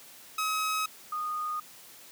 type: tone pair in turn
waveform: sawtooth / sine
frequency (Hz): 1275 / 1231.6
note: D#6 / D#6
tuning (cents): +42 / -18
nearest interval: minor second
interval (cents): 60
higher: first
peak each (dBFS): -24 / -30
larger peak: first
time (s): 0.38-0.86 / 1.12-1.6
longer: neither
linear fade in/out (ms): 5
effects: white hiss -51 dBFS RMS until 2.11 s + high-pass 100 Hz 12 dB/octave